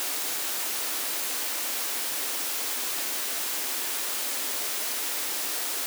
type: high-pass noise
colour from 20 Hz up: white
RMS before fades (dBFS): -30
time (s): 0-5.86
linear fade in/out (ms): 0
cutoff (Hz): 240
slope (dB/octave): 48
effects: none